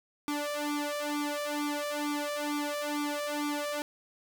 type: tone with flanger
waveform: sawtooth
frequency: 293.7 Hz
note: D4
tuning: in tune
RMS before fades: -33 dBFS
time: 0.28-3.82 s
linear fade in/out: 0 ms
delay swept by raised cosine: 0.86 to 1.72 ms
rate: 2.2 Hz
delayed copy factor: +1
effects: none